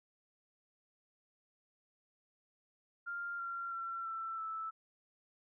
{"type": "tone with pitch steps", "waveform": "sine", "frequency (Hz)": [1396.9, 1376.1, 1355.6, 1335.4, 1315.5], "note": ["F6", "F6", "E6", "E6", "E6"], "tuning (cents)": [0, -26, 48, 22, -4], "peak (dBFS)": -38, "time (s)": [3.06, 4.71], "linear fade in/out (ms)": 20, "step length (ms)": 330, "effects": []}